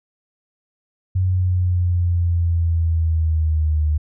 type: linear sweep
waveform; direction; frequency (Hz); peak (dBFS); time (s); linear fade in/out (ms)
sine; down; 93.1 to 75.5; -15; 1.15-3.98; 10
effects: none